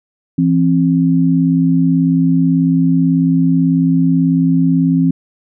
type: tone pair together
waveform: sine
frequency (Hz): 167.57 / 265.8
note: E3 / C4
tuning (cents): +29 / +27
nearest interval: minor sixth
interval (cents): 798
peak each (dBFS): -12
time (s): 0.38-5.11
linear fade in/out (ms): 5
effects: none